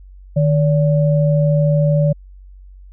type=tone pair together; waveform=sine; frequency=152.2 / 574.6 Hz; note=D#3 / D5; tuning=-38 / -38 cents; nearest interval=octave + major seventh; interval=2300 cents; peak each=-12 / -18 dBFS; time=0.36-2.13 s; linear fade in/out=10 ms; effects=added 47 Hz sine -37 dBFS peak until 2.92 s